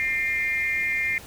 sine tone with amplitude modulation, 2103 Hz, C7, 8 cents sharp, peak -18 dBFS, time 0-1.18 s, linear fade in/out 0 ms, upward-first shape sine, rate 298 Hz, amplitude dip 95%, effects added 60 Hz sine -50 dBFS peak until 1.26 s + pink hiss -44 dBFS RMS until 1.26 s

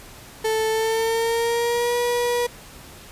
35% pulse tone with pitch glide, 440 to 482.6 Hz, A4 to B4, 0 to -40 cents, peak -18 dBFS, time 0.44-2.47 s, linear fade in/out 10 ms, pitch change +160 cents, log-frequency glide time 0.69-1.96 s, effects pink hiss -43 dBFS RMS until 3.11 s + resampled to 32000 Hz

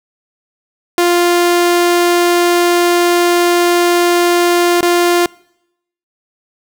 sawtooth tone with dropouts, 349.2 Hz, F4, in tune, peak -5 dBFS, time 0.98-5.26 s, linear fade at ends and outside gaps 1 ms, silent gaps 4.808-4.828 s, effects noise-tail reverb RT60 0.8 s tail -25 dB re dry

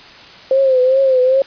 sine tone with vibrato, 523.3 Hz, C5, in tune, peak -9 dBFS, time 0.51-1.42 s, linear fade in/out 2 ms, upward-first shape triangle, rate 2.5 Hz, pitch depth 77 cents each way, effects white hiss -38 dBFS RMS until 1.46 s + resampled to 11025 Hz

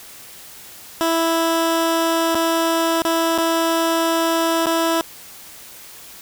15% pulse tone with dropouts, 329.6 Hz, E4, in tune, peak -10 dBFS, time 1.01-5.01 s, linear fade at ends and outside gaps 0 ms, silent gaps 2.348-2.354 / 3.019-3.05 / 3.379-3.385 / 4.658-4.667 s, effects white hiss -40 dBFS RMS until 6.21 s

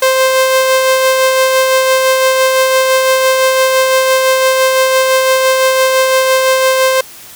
sawtooth tone with tremolo, 523.3 Hz, C5, in tune, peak -3 dBFS, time 0.02-7.01 s, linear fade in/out 5 ms, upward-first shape sine, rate 5.9 Hz, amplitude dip 30%, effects white hiss -34 dBFS RMS until 7.35 s

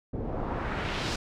pink noise with low-pass filter sweep, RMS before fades -32 dBFS, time 0.13-1.16 s, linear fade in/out 5 ms, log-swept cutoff 390 to 5700 Hz, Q 1.2, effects none

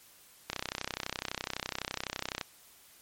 click train, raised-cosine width 0.2 ms, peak -15 dBFS, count 62, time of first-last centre 0.5-2.412 s, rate 31.9 Hz, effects white hiss -58 dBFS RMS until 3.01 s + MP3 64 kbps

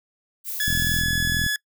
violet noise, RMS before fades -30 dBFS, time 0.44-1.04 s, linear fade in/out 50 ms
sawtooth tone, 1700 Hz, G#6, 40 cents sharp, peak -18 dBFS, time 0.6-1.56 s, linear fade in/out 2 ms
click train, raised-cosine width 5 ms, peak -16 dBFS, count 34, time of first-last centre 0.68-1.464 s, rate 42.1 Hz
effects noise-tail reverb RT60 0.1 s tail -25 dB re dry

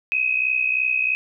sine tone pair together, 2522 / 2585 Hz, D#7 / E7, +23 / -34 cents, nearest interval unison, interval 43 cents, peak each -20 / -23 dBFS, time 0.12-1.15 s, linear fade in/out 0 ms, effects none

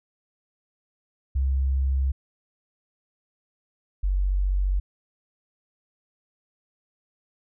sine tone pair in turn, 66.9 / 47.31 Hz, C2 / F#1, +39 / +39 cents, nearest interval tritone, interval 600 cents, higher first, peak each -20 dBFS, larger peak neither, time 1.35-2.12 / 4.03-4.8 s, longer neither, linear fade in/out 10 ms, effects none

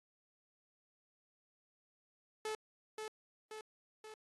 sawtooth tone with echo, 433.2 Hz, A4, 27 cents flat, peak -34 dBFS, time 2.45-2.55 s, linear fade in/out 2 ms, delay 530 ms, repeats 3, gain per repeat -4 dB, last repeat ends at 4.14 s, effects AAC 32 kbps

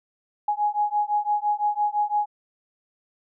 sine beating tone pair, 830.6 / 836.5 Hz, G#5 / G#5, 0 / +12 cents, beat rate 5.9 Hz, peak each -24 dBFS, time 0.48-2.26 s, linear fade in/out 5 ms, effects none

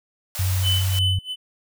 white high-pass noise, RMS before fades -31 dBFS, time 0.35-0.99 s, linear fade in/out 0 ms, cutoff 490 Hz, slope 96 dB/octave
sine tone with pitch glide, 93.2 to 94.45 Hz, F#2 to F#2, +13 to +36 cents, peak -19 dBFS, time 0.39-1.19 s, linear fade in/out 5 ms, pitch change +23 cents, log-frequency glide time 0.56-0.82 s
triangle tone with tremolo, 3016 Hz, F#7, 32 cents sharp, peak -18 dBFS, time 0.62-1.36 s, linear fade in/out 50 ms, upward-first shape sine, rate 2.9 Hz, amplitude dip 95%
effects none

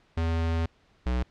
square tone pair in turn, 82.4 / 61.73 Hz, E2 / B1, 0 / 0 cents, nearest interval perfect fourth, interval 500 cents, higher first, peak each -25 dBFS, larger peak neither, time 0.17-0.66 / 1.06-1.23 s, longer first, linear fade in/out 5 ms, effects pink hiss -63 dBFS RMS until 1.3 s + low-pass 4000 Hz 12 dB/octave

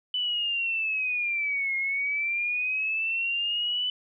sine linear two-way sweep, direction down then up, 3000 to 2142 to 3000 Hz, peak -25 dBFS, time 0.14-3.9 s, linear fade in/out 2 ms, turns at 1.76 s, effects none

